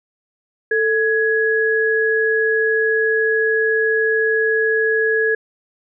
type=tone pair together; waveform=sine; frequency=443.1 / 1673 Hz; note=A4 / G#6; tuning=+12 / +12 cents; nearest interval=octave + major seventh; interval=2300 cents; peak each=-17 dBFS; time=0.71-5.35 s; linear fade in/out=5 ms; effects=none